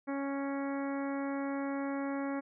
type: harmonic tone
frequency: 277.2 Hz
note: C#4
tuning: in tune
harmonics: 1 / 2 / 3 / 4 / 5 / 6 / 7 / 8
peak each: -34 / -40 / -44 / -46 / -48 / -50 / -51 / -52 dBFS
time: 0.07-2.41 s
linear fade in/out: 20 ms
effects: none